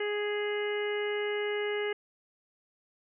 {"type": "harmonic tone", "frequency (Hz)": 415.5, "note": "G#4", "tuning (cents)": 1, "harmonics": [1, 2, 3, 4, 5, 6, 7], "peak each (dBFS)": [-30, -43, -46, -40, -38, -50, -42], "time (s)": [0, 1.93], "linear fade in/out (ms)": 5, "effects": []}